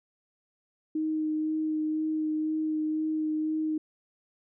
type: tone with vibrato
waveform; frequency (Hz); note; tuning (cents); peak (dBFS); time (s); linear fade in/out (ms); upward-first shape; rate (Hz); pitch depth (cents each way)
sine; 311.1; D#4; 0; -26; 0.95-3.78; 5; sine; 2; 12
effects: none